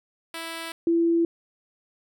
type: tone pair in turn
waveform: 5% pulse / sine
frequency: 329.6 / 335.6 Hz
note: E4 / E4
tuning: 0 / +31 cents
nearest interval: unison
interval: 31 cents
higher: second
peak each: -21 / -18 dBFS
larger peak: second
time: 0.34-0.72 / 0.87-1.25 s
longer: neither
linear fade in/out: 2 ms
effects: none